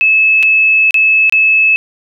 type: tone with dropouts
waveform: sine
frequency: 2600 Hz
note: E7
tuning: 24 cents flat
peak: -6 dBFS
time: 0.01-1.76 s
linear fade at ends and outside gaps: 0 ms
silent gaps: 0.427-0.431 / 0.908-0.943 / 1.296-1.324 s
effects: none